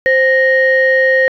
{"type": "tone pair together", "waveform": "sine", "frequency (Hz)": [523.3, 1864.7], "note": ["C5", "A#6"], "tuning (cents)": [0, 0], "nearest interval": "octave + minor seventh", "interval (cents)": 2200, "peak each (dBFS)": -10, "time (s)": [0.06, 1.28], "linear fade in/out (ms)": 0, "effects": ["tanh soft clip ceiling -2 dBFS"]}